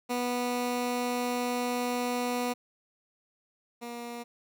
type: tone pair in turn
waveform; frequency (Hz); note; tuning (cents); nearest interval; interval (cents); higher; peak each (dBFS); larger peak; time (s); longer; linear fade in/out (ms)
15% pulse; 245.3 / 237.8; B3 / A#3; -12 / +35; minor second; 53; first; -22 / -31; first; 0.09-2.54 / 3.81-4.24; first; 20
effects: none